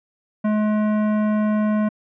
sine tone with hard clipping, 212.6 Hz, G#3, 41 cents sharp, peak -19 dBFS, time 0.44-1.89 s, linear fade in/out 10 ms, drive 16 dB, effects low-pass 2000 Hz 12 dB/octave

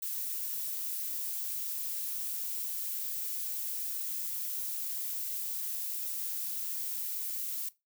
violet noise, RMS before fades -36 dBFS, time 0.02-7.69 s, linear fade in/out 5 ms, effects noise-tail reverb RT60 0.2 s tail -18 dB re dry

